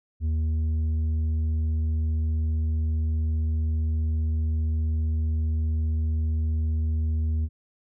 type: tone with tanh clipping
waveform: sine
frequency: 78.8 Hz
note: D#2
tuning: 23 cents sharp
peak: -23 dBFS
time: 0.2-7.49 s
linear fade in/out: 50 ms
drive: 5 dB
effects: none